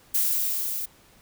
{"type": "noise with level ramp", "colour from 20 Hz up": "violet", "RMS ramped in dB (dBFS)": [-22, -31], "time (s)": [0.14, 0.86], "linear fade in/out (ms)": 10, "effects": ["pink hiss -56 dBFS RMS until 1.21 s"]}